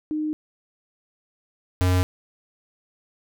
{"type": "tone pair in turn", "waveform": ["sine", "square"], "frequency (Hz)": [306.6, 91.15], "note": ["D#4", "F#2"], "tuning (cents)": [-25, -25], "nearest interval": "octave + major sixth", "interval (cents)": 2100, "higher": "first", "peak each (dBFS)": [-23, -18], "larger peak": "second", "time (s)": [[0.11, 0.33], [1.81, 2.03]], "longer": "neither", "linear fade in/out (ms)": 0, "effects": []}